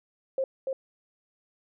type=tone with echo; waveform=sine; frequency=532 Hz; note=C5; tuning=29 cents sharp; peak=-24 dBFS; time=0.38-0.44 s; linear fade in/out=2 ms; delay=290 ms; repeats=1; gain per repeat=-3 dB; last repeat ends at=0.73 s; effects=none